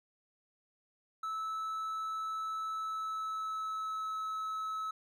triangle tone with pitch glide, 1307 to 1295 Hz, E6 to E6, -15 to -31 cents, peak -33 dBFS, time 1.23-4.91 s, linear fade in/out 5 ms, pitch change -16 cents, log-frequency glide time 2.72-4.17 s, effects none

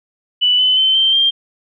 sine tone with pitch steps, 2971 / 3023 / 3076 / 3130 / 3184 Hz, F#7 / F#7 / G7 / G7 / G7, +6 / +36 / -33 / -3 / +26 cents, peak -10 dBFS, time 0.41-1.31 s, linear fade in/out 20 ms, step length 180 ms, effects none

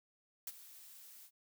blue noise with ADSR envelope, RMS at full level -40 dBFS, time 0.47-1.31 s, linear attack 3 ms, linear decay 36 ms, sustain -16 dB, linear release 66 ms, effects none

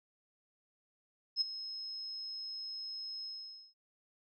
sine tone with ADSR envelope, 5160 Hz, E8, 38 cents flat, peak -26 dBFS, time 1.36-3.74 s, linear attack 51 ms, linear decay 15 ms, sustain -14 dB, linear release 500 ms, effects none

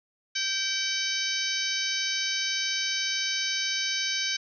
harmonic tone with a mistuned harmonic, 766 Hz, G5, 40 cents flat, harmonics 2 / 3 / 4 / 5 / 6 / 7 / 8, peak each -34 / -34 / -34 / -34 / -34 / -34 / -34 dBFS, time 0.35-4.37 s, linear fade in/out 10 ms, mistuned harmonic 2, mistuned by +42 cents, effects none

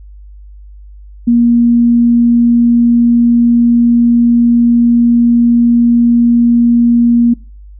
sine tone, 236.8 Hz, A#3, 27 cents sharp, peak -5 dBFS, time 1.27-7.34 s, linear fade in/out 10 ms, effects noise-tail reverb RT60 0.4 s tail -25 dB re dry + added 50 Hz sine -31 dBFS peak until 7.79 s

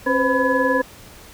sine tone cluster, 270.1 / 502 / 522 / 996 / 1694 Hz, C#4 / B4 / C5 / B5 / G#6, -45 / +28 / -4 / +14 / +34 cents, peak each -22 dBFS, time 0.06-0.82 s, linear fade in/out 10 ms, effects pink hiss -43 dBFS RMS until 1.33 s

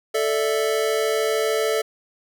square chord, A suspended fourth, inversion none, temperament just, 440 / 586.7 / 660 Hz, A4 / D5 / E5, 0 / -2 / +2 cents, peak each -22 / -27 / -28 dBFS, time 0.14-1.82 s, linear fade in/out 10 ms, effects none

